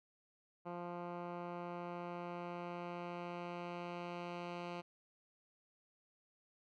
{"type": "tone with low-pass filter sweep", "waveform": "10% pulse", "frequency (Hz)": 174.61, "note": "F3", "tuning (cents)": 0, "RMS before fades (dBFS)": -45, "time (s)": [0.65, 4.82], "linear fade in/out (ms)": 20, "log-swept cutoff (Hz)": [1300, 3300], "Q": 1, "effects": []}